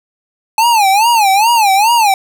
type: tone with vibrato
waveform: square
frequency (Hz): 855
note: A5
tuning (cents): -50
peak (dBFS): -8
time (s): 0.58-2.14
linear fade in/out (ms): 2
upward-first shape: sine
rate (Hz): 2.4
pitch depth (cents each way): 190
effects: none